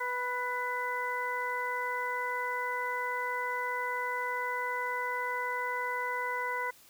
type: harmonic tone with a mistuned harmonic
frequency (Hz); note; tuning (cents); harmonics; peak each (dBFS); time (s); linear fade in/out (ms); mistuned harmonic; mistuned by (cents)
493.9; B4; 0; 1 / 2 / 3 / 4; -39 / -34 / -38 / -36; 0-6.71; 10; 4; +23
effects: white hiss -58 dBFS RMS until 6.89 s